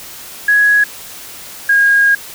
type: tone pair in turn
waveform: sine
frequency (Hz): 1669 / 1630.9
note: G#6 / G#6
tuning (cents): +8 / -32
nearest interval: unison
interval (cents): 40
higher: first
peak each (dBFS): -7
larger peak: neither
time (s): 0.48-0.84 / 1.69-2.15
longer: second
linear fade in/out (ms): 5
effects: white hiss -32 dBFS RMS until 2.34 s